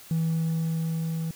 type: tone with level ramp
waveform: triangle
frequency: 162.7 Hz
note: E3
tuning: 22 cents flat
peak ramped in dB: -19 to -25 dBFS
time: 0.11-1.31 s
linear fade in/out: 2 ms
effects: tanh soft clip ceiling -18 dBFS + white hiss -48 dBFS RMS until 1.35 s